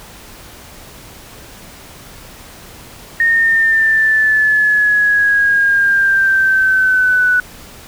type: exponential sweep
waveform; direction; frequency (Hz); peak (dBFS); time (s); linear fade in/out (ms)
sine; down; 1846 to 1480; -9; 3.2-7.4; 2
effects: pink hiss -37 dBFS RMS until 7.87 s